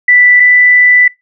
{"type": "tone pair in turn", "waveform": "sine", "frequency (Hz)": [1975.5, 1983.5], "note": ["B6", "B6"], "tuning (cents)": [0, 7], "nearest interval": "unison", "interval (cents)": 7, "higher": "second", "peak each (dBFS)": -3, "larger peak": "neither", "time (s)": [[0.08, 0.4], [0.4, 1.08]], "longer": "second", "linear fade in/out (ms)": 5, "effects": ["noise-tail reverb RT60 0.2 s tail -22 dB re dry"]}